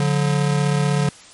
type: tone pair together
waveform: square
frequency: 144 / 180 Hz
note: D3 / F#3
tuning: -34 / -47 cents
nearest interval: major third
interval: 387 cents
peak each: -18 / -23 dBFS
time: 0-1.09 s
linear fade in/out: 2 ms
effects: white hiss -44 dBFS RMS until 1.33 s + MP3 48 kbps